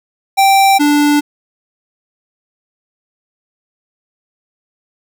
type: tone pair in turn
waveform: square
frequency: 782 / 292.9 Hz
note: G5 / D4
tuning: -4 / -5 cents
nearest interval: octave + perfect fourth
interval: 1701 cents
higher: first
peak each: -7 / -9 dBFS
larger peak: first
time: 0.37-0.79 / 0.79-1.21 s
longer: neither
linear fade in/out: 20 ms
effects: none